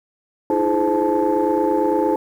sine tone cluster, 308.6 / 337.4 / 419.9 / 518 / 871 Hz, D#4 / E4 / G#4 / C5 / A5, -14 / +40 / +19 / -17 / -18 cents, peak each -21 dBFS, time 0.5-2.16 s, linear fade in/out 2 ms, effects tanh soft clip ceiling -9 dBFS + 8-bit

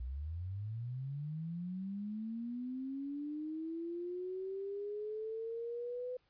sine linear sweep, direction up, 58.27 to 505 Hz, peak -38 dBFS, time 0-6.17 s, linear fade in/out 5 ms, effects pink hiss -75 dBFS RMS until 6.29 s + resampled to 11025 Hz

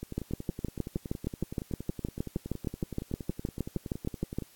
two click trains, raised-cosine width 3 ms, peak -24 / -17 dBFS, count 48 / 28, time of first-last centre 0.03-4.423 / 0.18-4.386 s, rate 10.7 / 6.42 Hz, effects white hiss -59 dBFS RMS until 4.55 s + AAC 64 kbps

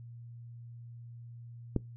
click, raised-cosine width 3 ms, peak -15 dBFS, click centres 1.763 s, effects noise-tail reverb RT60 0.2 s tail -22 dB re dry + added 118 Hz sine -45 dBFS peak until 1.96 s

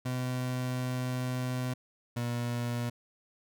30% pulse tone pair in turn, 126.6 / 119.94 Hz, B2 / A#2, +43 / +50 cents, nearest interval minor second, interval 93 cents, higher first, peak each -28 dBFS, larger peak neither, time 0.05-1.74 / 2.16-2.9 s, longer first, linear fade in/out 10 ms, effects none

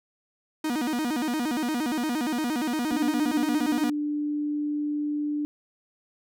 45% pulse tone with vibrato, 274.1 Hz, C#4, 19 cents flat, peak -25 dBFS, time 0.64-3.9 s, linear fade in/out 5 ms, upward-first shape square, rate 8.6 Hz, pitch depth 220 cents each way
sine tone, 295.9 Hz, D4, 13 cents sharp, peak -25 dBFS, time 2.92-5.45 s, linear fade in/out 0 ms
effects none

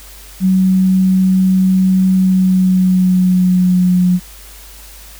sine tone with pitch glide, 187.7 to 180.37 Hz, F#3 to F#3, +25 to -44 cents, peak -8 dBFS, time 0.4-4.2 s, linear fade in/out 50 ms, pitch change -69 cents, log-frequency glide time 2.16-4.07 s, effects added 50 Hz sine -37 dBFS peak until 5.19 s + white hiss -38 dBFS RMS until 5.19 s

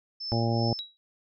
sine tone with tremolo, 5274 Hz, E8, in tune, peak -31 dBFS, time 0.2-0.8 s, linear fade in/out 10 ms, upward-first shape triangle, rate 2.6 Hz, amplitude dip 80%
harmonic tone, 115.6 Hz, A#2, 14 cents flat, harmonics 1 / 2 / 3 / 4 / 5 / 6 / 7, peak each -26 / -30 / -33 / -37 / -34 / -38 / -34 dBFS, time 0.32-0.73 s, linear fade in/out 0 ms
sine tone with exponential decay, 3874 Hz, B7, 34 cents flat, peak -29 dBFS, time 0.79-0.97 s, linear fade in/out 0 ms, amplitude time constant 37 ms
effects none

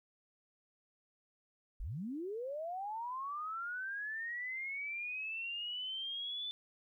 sine linear sweep, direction up, 30.16 to 3520 Hz, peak -38 dBFS, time 1.8-6.51 s, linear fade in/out 0 ms, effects 13-bit

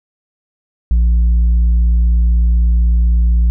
sine tone with tanh clipping, 58 Hz, A#1, 8 cents flat, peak -9 dBFS, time 0.91-3.5 s, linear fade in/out 0 ms, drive 3 dB, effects none

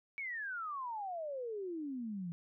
sine exponential sweep, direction down, 2282 to 164.7 Hz, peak -38 dBFS, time 0.18-2.32 s, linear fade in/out 0 ms, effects none

